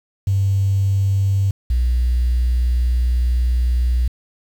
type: tone pair in turn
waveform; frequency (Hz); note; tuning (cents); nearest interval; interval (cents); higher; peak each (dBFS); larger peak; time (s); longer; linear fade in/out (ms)
triangle; 98 / 60.96; G2 / B1; 0 / -22; minor sixth; 822; first; -10; neither; 0.27-1.51 / 1.7-4.08; second; 5
effects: tanh soft clip ceiling -12 dBFS + 7-bit